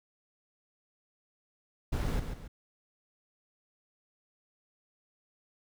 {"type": "noise with echo", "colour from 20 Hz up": "brown", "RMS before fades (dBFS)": -31, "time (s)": [1.92, 2.2], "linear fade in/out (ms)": 10, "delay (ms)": 140, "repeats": 2, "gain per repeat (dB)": -7, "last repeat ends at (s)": 2.48, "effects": []}